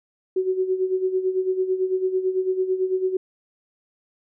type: tone with tremolo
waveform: sine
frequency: 374 Hz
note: F#4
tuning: 19 cents sharp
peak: -17 dBFS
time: 0.36-3.17 s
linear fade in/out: 5 ms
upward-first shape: sine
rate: 9 Hz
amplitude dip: 70%
effects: none